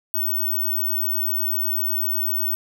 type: tone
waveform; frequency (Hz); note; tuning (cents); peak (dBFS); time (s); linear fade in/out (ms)
sine; 15804; B9; 0; -20; 0.14-2.55; 0
effects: none

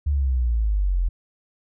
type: exponential sweep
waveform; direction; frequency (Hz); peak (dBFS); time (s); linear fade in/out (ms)
sine; down; 74.5 to 41.79; -18; 0.06-1.09; 10
effects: none

